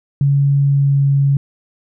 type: tone with pitch glide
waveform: sine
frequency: 140.4 to 139.35 Hz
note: C#3 to C#3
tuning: +22 to +9 cents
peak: -10 dBFS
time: 0.21-1.37 s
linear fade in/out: 2 ms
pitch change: -13 cents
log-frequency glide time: 0.6-1.04 s
effects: none